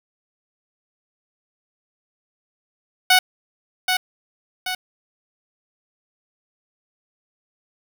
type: tone with echo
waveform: 10% pulse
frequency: 740 Hz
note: F#5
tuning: in tune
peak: -3 dBFS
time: 3.1-3.19 s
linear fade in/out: 5 ms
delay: 780 ms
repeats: 2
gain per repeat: -6 dB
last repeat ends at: 4.75 s
effects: 7-bit